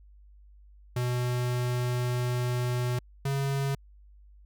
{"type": "tone pair in turn", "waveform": "square", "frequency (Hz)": [123.47, 137.85], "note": ["B2", "C#3"], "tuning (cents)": [0, -9], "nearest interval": "major second", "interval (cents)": 191, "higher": "second", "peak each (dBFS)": [-27, -27], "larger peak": "neither", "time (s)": [[0.96, 2.99], [3.25, 3.75]], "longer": "first", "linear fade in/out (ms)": 5, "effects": ["added 50 Hz sine -51 dBFS peak until 4.45 s"]}